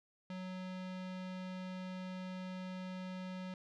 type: tone with low-pass filter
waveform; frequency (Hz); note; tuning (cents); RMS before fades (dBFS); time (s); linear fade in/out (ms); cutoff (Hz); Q
square; 185; F#3; 0; -44; 0.3-3.54; 2; 3900; 1.1
effects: none